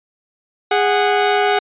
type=tone pair together; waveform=sawtooth; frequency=411.5 / 740 Hz; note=G#4 / F#5; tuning=-16 / 0 cents; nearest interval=minor seventh; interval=1016 cents; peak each=-12 dBFS; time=0.71-1.59 s; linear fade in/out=5 ms; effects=resampled to 8000 Hz